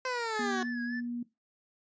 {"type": "exponential sweep", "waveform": "15% pulse", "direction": "down", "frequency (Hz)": [519, 366.9], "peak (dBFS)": -25, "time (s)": [0.05, 0.63], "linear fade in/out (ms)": 2}
{"type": "tone with vibrato", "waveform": "triangle", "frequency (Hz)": 1700, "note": "G#6", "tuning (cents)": 40, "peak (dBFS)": -35, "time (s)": [0.34, 1.01], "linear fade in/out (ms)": 20, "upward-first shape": "sine", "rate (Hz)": 3.6, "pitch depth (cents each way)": 56}
{"type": "tone", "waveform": "sine", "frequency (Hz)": 239.9, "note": "A#3", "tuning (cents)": 50, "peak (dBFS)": -33, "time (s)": [0.39, 1.23], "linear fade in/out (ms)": 5}
{"effects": ["noise-tail reverb RT60 0.2 s tail -17 dB re dry", "resampled to 16000 Hz"]}